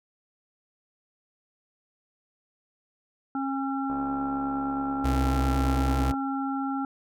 harmonic tone, 271.4 Hz, C#4, 36 cents flat, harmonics 1 / 3 / 5, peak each -28 / -33 / -35 dBFS, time 3.35-6.85 s, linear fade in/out 2 ms
click train, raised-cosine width 1 ms, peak -25 dBFS, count 158, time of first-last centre 3.9-6.14 s, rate 70.1 Hz
35% pulse tone with vibrato, 65.41 Hz, C2, in tune, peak -22 dBFS, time 5.04-6.12 s, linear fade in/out 10 ms, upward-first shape square, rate 7.9 Hz, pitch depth 18 cents each way
effects none

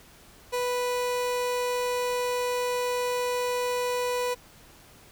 30% pulse tone, 493.1 Hz, B4, 3 cents flat, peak -23 dBFS, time 0.52-4.35 s, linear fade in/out 20 ms, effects pink hiss -53 dBFS RMS until 5.11 s

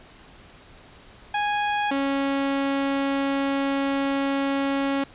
sawtooth tone pair in turn, 828 / 275.8 Hz, G#5 / C#4, -5 / -9 cents, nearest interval octave + perfect fifth, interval 1904 cents, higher first, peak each -18 dBFS, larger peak neither, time 1.34-1.91 / 1.91-5.04 s, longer second, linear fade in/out 5 ms, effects pink hiss -49 dBFS RMS until 5.14 s + resampled to 8000 Hz

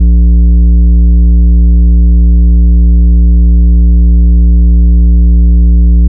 sine tone with tanh clipping, 58.4 Hz, A#1, 4 cents sharp, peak -3 dBFS, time 0-6.08 s, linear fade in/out 10 ms, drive 9 dB, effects none

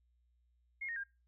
sine tone with pitch steps, 2146 / 1857.4 / 1607.7 Hz, C7 / A#6 / G6, +43 / -7 / +43 cents, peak -38 dBFS, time 0.81-1.038 s, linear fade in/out 10 ms, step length 76 ms, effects noise-tail reverb RT60 0.3 s tail -23 dB re dry + added 60 Hz sine -70 dBFS peak until 1.27 s

